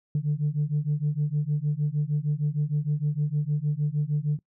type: beating tone pair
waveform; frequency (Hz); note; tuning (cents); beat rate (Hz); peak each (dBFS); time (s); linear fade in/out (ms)
sine; 145.2 / 151.7; D3 / D#3; -19 / -44; 6.5; -25; 0.15-4.39; 2
effects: noise-tail reverb RT60 0.1 s tail -23 dB re dry + tanh soft clip ceiling -18 dBFS